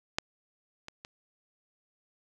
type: clicks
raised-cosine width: 0.2 ms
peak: -10 / -24 / -26 dBFS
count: 3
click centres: 0.185 / 0.884 / 1.049 s
effects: none